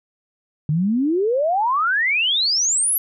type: exponential sweep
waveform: sine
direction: up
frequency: 143.9 to 11840 Hz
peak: -16 dBFS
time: 0.69-2.98 s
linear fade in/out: 2 ms
effects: none